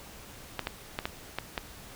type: clicks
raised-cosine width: 0.3 ms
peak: -14 dBFS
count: 6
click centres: 0.593 / 0.671 / 0.989 / 1.055 / 1.386 / 1.578 s
effects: pink hiss -48 dBFS RMS until 1.95 s